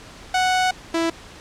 sawtooth tone pair in turn, 740 / 331.1 Hz, F#5 / E4, 0 / +8 cents, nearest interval octave + major second, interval 1392 cents, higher first, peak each -13 / -15 dBFS, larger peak first, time 0.34-0.71 / 0.94-1.1 s, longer first, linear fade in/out 5 ms, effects pink hiss -42 dBFS RMS until 1.4 s + low-pass 7000 Hz 12 dB/octave

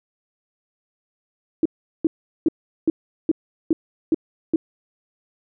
sine tone bursts, 321.9 Hz, E4, 41 cents flat, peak -13 dBFS, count 8, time 1.63-4.56 s, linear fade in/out 2 ms, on 25 ms, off 390 ms, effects none

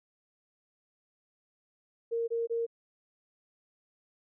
sine tone bursts, 463.1 Hz, A#4, 11 cents flat, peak -28 dBFS, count 3, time 2.11-2.666 s, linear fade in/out 20 ms, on 170 ms, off 23 ms, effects none

